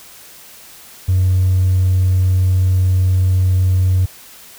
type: tone with hard clipping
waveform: sine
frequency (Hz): 92.5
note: F#2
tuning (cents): 0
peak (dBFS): -11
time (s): 1.08-4.06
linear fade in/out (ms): 10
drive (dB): 1
effects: white hiss -40 dBFS RMS until 4.58 s